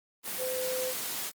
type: tone in noise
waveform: sine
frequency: 511 Hz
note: C5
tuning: 41 cents flat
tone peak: -31 dBFS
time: 0.37-0.94 s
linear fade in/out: 50 ms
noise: white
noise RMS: -35 dBFS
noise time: 0.23-1.32 s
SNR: +1 dB
effects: high-pass 150 Hz 12 dB/octave + Opus 24 kbps